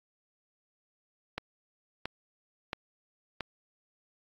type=click train; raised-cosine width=0.3 ms; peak=-17 dBFS; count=4; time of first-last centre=1.38-3.407 s; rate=1.48 Hz; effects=AAC 64 kbps